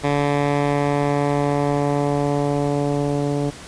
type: tone with low-pass filter sweep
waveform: 10% pulse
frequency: 143.9 Hz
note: D3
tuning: 35 cents flat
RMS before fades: -20 dBFS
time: 0.03-3.51 s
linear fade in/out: 20 ms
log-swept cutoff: 2900 to 470 Hz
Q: 0.73
effects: pink hiss -38 dBFS RMS until 3.67 s + resampled to 22050 Hz